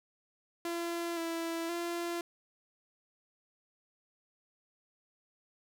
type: tone with pitch steps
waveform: sawtooth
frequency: 340.5 / 331.9 / 343 Hz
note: F4 / E4 / F4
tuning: -44 / +12 / -31 cents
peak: -30 dBFS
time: 0.65-2.21 s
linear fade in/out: 2 ms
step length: 520 ms
effects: none